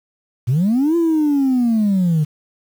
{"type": "linear two-way sweep", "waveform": "sine", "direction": "up then down", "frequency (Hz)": [110, 343, 147], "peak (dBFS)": -11, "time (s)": [0.47, 2.25], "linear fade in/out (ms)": 20, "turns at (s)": 0.96, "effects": ["tanh soft clip ceiling -11 dBFS", "7-bit"]}